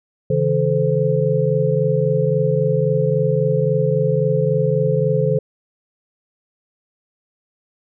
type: tone cluster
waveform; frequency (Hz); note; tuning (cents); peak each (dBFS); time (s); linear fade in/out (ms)
sine; 137.2 / 160.9 / 434.8 / 517; C#3 / E3 / A4 / C5; -17 / -42 / -21 / -21; -20; 0.3-5.39; 5
effects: none

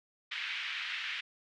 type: band-pass noise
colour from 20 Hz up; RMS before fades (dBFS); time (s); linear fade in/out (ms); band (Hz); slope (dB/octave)
pink; -38; 0.31-1.21; 10; 1800 to 3300; 24
effects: none

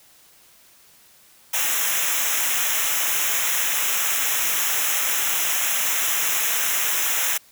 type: noise with comb filter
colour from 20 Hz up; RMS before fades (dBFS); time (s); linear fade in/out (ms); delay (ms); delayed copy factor
white; -22; 1.53-7.38; 10; 0.22; -0.95
effects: white hiss -53 dBFS RMS until 7.51 s

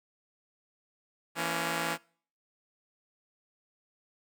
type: chord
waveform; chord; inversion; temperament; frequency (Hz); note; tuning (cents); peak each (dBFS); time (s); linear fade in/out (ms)
5% pulse; A# diminished; second; just; 167.82 / 233.1 / 279.7; E3 / A#3 / C#4; +31 / 0 / +16; -22 / -27 / -24; 1.35-1.98; 50
effects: noise-tail reverb RT60 0.5 s tail -25 dB re dry

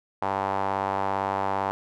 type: tone with band-pass filter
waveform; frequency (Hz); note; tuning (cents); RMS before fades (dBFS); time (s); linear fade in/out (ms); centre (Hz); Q
sawtooth; 97.7; G2; -5; -27; 0.22-1.71; 0; 880; 3.1
effects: none

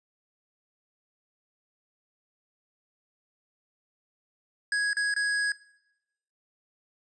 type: tone with dropouts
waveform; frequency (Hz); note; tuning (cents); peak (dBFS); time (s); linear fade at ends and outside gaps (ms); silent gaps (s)
square; 1661.2; G#6; 0; -25; 4.72-5.52; 2; 4.932-4.968 / 5.14-5.163
effects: noise-tail reverb RT60 0.9 s tail -21 dB re dry + resampled to 22050 Hz

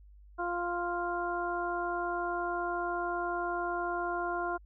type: harmonic tone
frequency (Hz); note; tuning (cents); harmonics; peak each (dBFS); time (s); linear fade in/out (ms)
349.2; F4; 0; 1 / 2 / 3 / 4; -36 / -35 / -37 / -37; 0.38-4.58; 20
effects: added 50 Hz sine -52 dBFS peak until 4.65 s

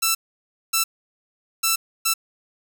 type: tone bursts at uneven times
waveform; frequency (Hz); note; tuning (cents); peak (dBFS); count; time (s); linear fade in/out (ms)
5% pulse; 1331; E6; +16; -6; 4; 0.02-0.15 / 0.73-0.84 / 1.63-1.76 / 2.05-2.14; 10
effects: none

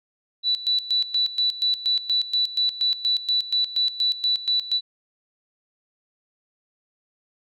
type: tone with tremolo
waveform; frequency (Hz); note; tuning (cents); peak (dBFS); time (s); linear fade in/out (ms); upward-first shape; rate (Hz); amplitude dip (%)
sine; 3960; B7; +4; -18; 0.43-4.81; 50; square; 4.2; 80
effects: none

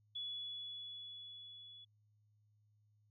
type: tone with level ramp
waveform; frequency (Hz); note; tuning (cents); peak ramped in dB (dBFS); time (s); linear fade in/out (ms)
sine; 3406; G#7; +43; -40 to -54; 0.15-1.85; 10
effects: added 105 Hz sine -70 dBFS peak until 3.1 s

